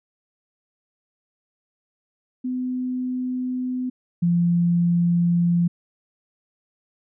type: tone pair in turn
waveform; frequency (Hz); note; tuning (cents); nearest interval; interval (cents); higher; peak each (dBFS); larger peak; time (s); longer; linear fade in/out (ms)
sine; 253 / 172.52; B3 / F3; +42 / -21; perfect fifth; 663; first; -23 / -16; second; 2.44-3.9 / 4.22-5.68; neither; 10
effects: none